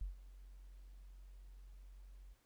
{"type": "tone with ADSR envelope", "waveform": "sine", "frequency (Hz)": 46.25, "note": "F#1", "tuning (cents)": 0, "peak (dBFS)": -36, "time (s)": [0.01, 2.35], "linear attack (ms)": 4, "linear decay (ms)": 130, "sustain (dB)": -17, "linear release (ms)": 29, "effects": ["tanh soft clip ceiling -34 dBFS", "pink hiss -75 dBFS RMS until 2.45 s"]}